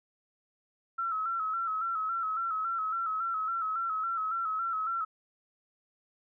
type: tone with vibrato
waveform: sine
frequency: 1318.5 Hz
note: E6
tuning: in tune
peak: -29 dBFS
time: 0.98-5.05 s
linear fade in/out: 10 ms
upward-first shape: square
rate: 3.6 Hz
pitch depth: 48 cents each way
effects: none